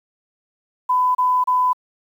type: tone bursts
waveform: sine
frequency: 1003 Hz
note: B5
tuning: 26 cents sharp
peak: -14 dBFS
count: 3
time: 0.89-1.732 s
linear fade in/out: 10 ms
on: 260 ms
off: 31 ms
effects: 8-bit